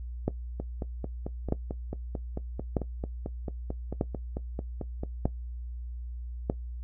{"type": "two click trains", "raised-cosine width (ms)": 2, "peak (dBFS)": [-12, -20], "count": [6, 22], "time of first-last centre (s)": [[0.28, 6.499], [0.6, 5.256]], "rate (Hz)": [0.804, 4.51], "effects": ["noise-tail reverb RT60 0.1 s tail -17 dB re dry", "added 60 Hz sine -35 dBFS peak until 6.83 s"]}